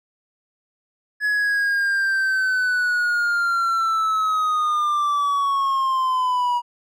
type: linear sweep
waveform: triangle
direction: down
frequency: 1697 to 960 Hz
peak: -16 dBFS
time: 1.2-6.62 s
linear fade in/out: 50 ms
effects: none